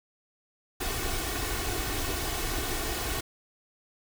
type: noise with comb filter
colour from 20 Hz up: pink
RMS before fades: -31 dBFS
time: 0.8-3.21 s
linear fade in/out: 10 ms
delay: 2.7 ms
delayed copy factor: +0.65
effects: none